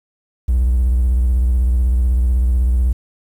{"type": "tone with vibrato", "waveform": "triangle", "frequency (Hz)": 61.74, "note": "B1", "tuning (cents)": 0, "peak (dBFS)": -9, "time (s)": [0.48, 2.93], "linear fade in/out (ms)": 10, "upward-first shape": "triangle", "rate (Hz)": 16, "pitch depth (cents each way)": 150, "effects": ["tanh soft clip ceiling -6 dBFS", "8-bit"]}